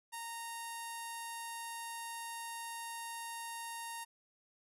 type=tone with low-pass filter; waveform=sawtooth; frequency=926 Hz; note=A#5; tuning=12 cents flat; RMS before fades=-44 dBFS; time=0.12-4.05 s; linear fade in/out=20 ms; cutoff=11000 Hz; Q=4; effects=none